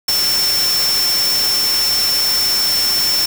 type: tone in noise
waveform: sine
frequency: 5390 Hz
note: E8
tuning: 38 cents sharp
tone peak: -14 dBFS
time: 0.08-3.26 s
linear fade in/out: 5 ms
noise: white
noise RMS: -21 dBFS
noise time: 0.08-3.26 s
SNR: +4 dB
effects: none